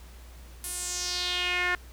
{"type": "tone with band-pass filter sweep", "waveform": "sawtooth", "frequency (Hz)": 357.9, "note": "F4", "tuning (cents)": 42, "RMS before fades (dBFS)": -30, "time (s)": [0.64, 1.75], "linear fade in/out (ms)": 0, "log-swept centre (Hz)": [11000, 1700], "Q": 3.1, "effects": ["added 60 Hz sine -45 dBFS peak until 1.92 s", "pink hiss -54 dBFS RMS until 1.92 s"]}